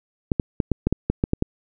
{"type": "clicks", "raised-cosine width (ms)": 3, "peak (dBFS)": -6, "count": 10, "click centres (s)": [0.318, 0.398, 0.602, 0.717, 0.87, 0.926, 1.1, 1.239, 1.334, 1.424], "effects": []}